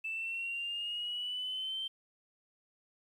sine exponential sweep, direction up, 2637 to 3136 Hz, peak -34 dBFS, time 0.04-1.88 s, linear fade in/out 10 ms, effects tanh soft clip ceiling -30 dBFS + 11-bit

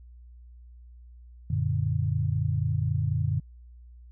sine chord, Gb augmented, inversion none, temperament equal, 92.5 / 116.54 / 146.83 Hz, Gb2 / Bb2 / D3, 0 / 0 / 0 cents, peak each -28 dBFS, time 1.5-3.4 s, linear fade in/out 5 ms, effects added 60 Hz sine -46 dBFS peak until 4.11 s

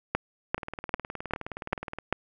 two click trains, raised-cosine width 0.5 ms, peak -20 / -9 dBFS, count 28 / 6, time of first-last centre 0.58-1.986 / 0.15-2.126 s, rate 19.2 / 2.53 Hz, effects none

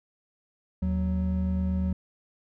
triangle tone pair together, 78.1 / 185.75 Hz, D#2 / F#3, +7 / +7 cents, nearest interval octave + minor third, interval 1500 cents, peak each -25 dBFS, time 0.82-1.93 s, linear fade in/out 5 ms, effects none

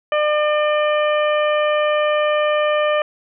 harmonic tone, 600 Hz, D5, 37 cents sharp, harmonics 1 / 2 / 3 / 4 / 5, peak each -16 / -22 / -26 / -28 / -30 dBFS, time 0.12-3.02 s, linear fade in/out 2 ms, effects none

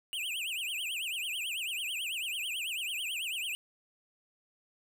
square tone with vibrato, 2792 Hz, F7, 1 cent flat, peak -34 dBFS, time 0.13-3.55 s, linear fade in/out 0 ms, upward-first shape triangle, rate 9.1 Hz, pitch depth 290 cents each way, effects none

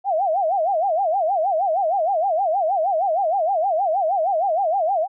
sine tone with vibrato, 709 Hz, F5, 26 cents sharp, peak -17 dBFS, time 0.04-5.08 s, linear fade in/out 50 ms, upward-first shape sine, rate 6.4 Hz, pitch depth 230 cents each way, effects none

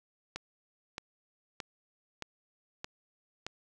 click train, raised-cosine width 0.2 ms, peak -20 dBFS, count 6, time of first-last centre 0.36-3.466 s, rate 1.61 Hz, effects none

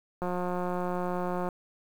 click train, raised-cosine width 1 ms, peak -19 dBFS, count 228, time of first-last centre 0.22-1.488 s, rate 179 Hz, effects 8-bit

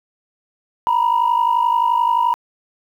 sine tone pair together, 932.3 / 983.8 Hz, A#5 / B5, 0 / -7 cents, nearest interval minor second, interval 93 cents, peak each -15 dBFS, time 0.87-2.34 s, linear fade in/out 0 ms, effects tanh soft clip ceiling -9 dBFS + 8-bit

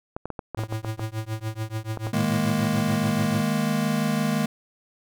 clicks, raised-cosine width 1 ms, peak -17 dBFS, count 12, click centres 0.165 / 0.256 / 0.303 / 0.392 / 0.547 / 0.591 / 0.636 / 0.725 / 0.847 / 0.995 / 1.973 / 2.069 s
square tone with tremolo, 110 Hz, A2, in tune, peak -25 dBFS, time 0.57-3.43 s, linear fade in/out 5 ms, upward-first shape triangle, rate 6.9 Hz, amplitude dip 100%
square chord, D# suspended fourth, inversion none, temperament just, 155.56 / 207.4 / 233.3 Hz, D#3 / G#3 / A#3, 0 / -2 / +2 cents, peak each -28 / -26 / -27 dBFS, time 2.13-4.46 s, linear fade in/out 5 ms
effects none

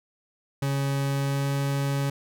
40% pulse tone with pitch glide, 138.59 to 139.47 Hz, C#3 to C#3, 0 to +11 cents, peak -23 dBFS, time 0.62-2.1 s, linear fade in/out 5 ms, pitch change +11 cents, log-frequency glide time 1.16-1.49 s, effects none

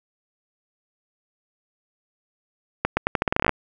accelerating click train, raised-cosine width 0.5 ms, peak -4 dBFS, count 14, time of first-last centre 2.85-3.493 s, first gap 120 ms, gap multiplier 0.83, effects none

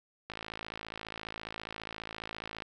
click train, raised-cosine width 0.3 ms, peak -23 dBFS, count 128, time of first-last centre 0.3-2.622 s, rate 54.7 Hz, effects none

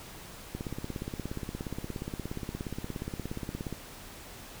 click train, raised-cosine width 3 ms, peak -22 dBFS, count 55, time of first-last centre 0.55-3.726 s, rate 17 Hz, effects pink hiss -47 dBFS RMS until 4.6 s

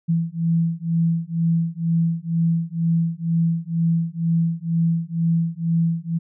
sine beating tone pair, 165.2 / 167.3 Hz, E3 / E3, +4 / +26 cents, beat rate 2.1 Hz, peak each -21 dBFS, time 0.08-6.19 s, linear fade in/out 20 ms, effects none

